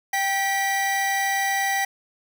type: tone pair together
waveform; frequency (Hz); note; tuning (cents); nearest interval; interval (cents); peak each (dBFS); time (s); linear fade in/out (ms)
45% pulse; 784 / 1943.9; G5 / B6; 0 / -28; octave + major third; 1572; -24; 0.13-1.85; 5
effects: none